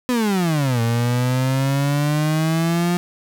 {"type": "exponential two-way sweep", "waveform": "35% pulse", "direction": "down then up", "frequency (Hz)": [255.3, 114.7, 177], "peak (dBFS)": -15, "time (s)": [0.09, 2.97], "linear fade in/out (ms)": 0, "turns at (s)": 0.81, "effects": []}